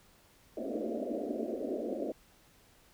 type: band-pass noise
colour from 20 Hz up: pink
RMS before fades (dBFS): -36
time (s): 0.57-2.12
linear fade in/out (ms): 2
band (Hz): 220 to 670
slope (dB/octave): 96
effects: pink hiss -63 dBFS RMS until 2.93 s